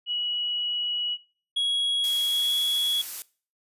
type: tone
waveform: sine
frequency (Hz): 2923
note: F#7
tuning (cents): -22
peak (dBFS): -25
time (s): 0.06-1.18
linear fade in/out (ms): 50
type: tone with pitch glide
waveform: triangle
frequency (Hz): 3322 to 3355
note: G#7 to G#7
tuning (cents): 0 to +17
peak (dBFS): -21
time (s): 1.56-3.02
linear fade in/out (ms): 10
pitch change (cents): +17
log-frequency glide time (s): 2.22-2.57
type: noise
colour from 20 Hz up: blue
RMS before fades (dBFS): -34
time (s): 2.04-3.22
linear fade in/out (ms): 0
effects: noise-tail reverb RT60 0.4 s tail -21 dB re dry + resampled to 32000 Hz